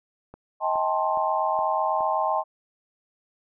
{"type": "click train", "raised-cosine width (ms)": 1, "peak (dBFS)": -28, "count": 5, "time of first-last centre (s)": [0.34, 2.007], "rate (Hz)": 2.4}
{"type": "chord", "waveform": "sine", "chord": "A half-diminished seventh", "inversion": "second", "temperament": "just", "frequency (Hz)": [633.6, 792, 880, 1056], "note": ["Eb5", "G5", "A5", "C6"], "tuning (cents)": [31, 18, 0, 16], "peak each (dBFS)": -27, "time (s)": [0.6, 2.44], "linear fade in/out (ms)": 50}
{"effects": []}